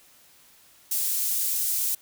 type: high-pass noise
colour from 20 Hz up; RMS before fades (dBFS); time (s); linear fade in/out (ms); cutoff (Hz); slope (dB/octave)
pink; -26; 0.91-1.95; 5; 10000; 12
effects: white hiss -56 dBFS RMS until 2.01 s